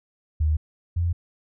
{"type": "tone pair in turn", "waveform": "sine", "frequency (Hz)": [77, 85.96], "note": ["D#2", "F2"], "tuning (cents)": [-17, -27], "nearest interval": "major second", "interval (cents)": 190, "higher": "second", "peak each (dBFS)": [-18, -20], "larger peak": "first", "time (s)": [[0.4, 0.57], [0.96, 1.13]], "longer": "neither", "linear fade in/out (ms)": 10, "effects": []}